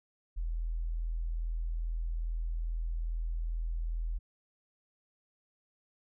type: tone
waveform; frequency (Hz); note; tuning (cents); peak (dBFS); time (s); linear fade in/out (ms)
sine; 41.2; E1; 0; -31; 0.36-4.19; 20
effects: none